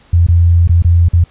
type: tone with dropouts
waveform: sine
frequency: 85.5 Hz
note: F2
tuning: 36 cents flat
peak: -5 dBFS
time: 0.13-1.24 s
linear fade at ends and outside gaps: 5 ms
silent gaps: 0.267-0.285 / 0.675-0.693 / 0.823-0.846 / 1.086-1.133 s
effects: pink hiss -47 dBFS RMS until 1.3 s + resampled to 8000 Hz